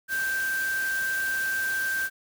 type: tone in noise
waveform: sine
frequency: 1568 Hz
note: G6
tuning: in tune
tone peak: -25 dBFS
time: 0.08-2.1 s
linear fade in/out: 50 ms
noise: white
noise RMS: -37 dBFS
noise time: 0.08-2.1 s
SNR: +9 dB
effects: none